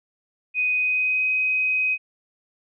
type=tone with pitch glide; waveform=sine; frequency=2497 to 2519 Hz; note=D#7 to D#7; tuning=+6 to +21 cents; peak=-19 dBFS; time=0.54-1.98 s; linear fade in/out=50 ms; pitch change=+15 cents; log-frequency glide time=0.75-1.25 s; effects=none